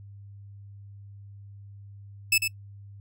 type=tone with echo; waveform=sawtooth; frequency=2617 Hz; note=E7; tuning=13 cents flat; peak=-15 dBFS; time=2.32-2.38 s; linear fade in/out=5 ms; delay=99 ms; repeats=1; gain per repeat=-6 dB; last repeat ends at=2.479 s; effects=noise-tail reverb RT60 0.1 s tail -23 dB re dry + added 100 Hz sine -43 dBFS peak until 3 s